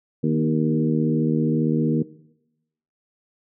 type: harmonic tone with a mistuned harmonic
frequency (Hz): 77.78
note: D#2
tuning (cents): 0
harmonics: 2 / 3 / 4 / 5 / 6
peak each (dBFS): -22 / -22 / -26 / -30 / -29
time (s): 0.23-2.03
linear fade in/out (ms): 10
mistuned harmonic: 3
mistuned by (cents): +20
effects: noise-tail reverb RT60 0.9 s tail -19 dB re dry